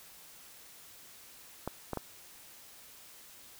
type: clicks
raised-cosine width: 1 ms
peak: -20 dBFS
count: 3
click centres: 1.676 / 1.933 / 1.973 s
effects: white hiss -54 dBFS RMS until 3.59 s